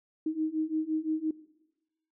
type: beating tone pair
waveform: sine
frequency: 310.8 / 316.6 Hz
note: D#4 / D#4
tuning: -2 / +30 cents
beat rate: 5.8 Hz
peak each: -33 / -30 dBFS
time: 0.26-1.31 s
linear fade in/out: 5 ms
effects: noise-tail reverb RT60 1.0 s tail -18 dB re dry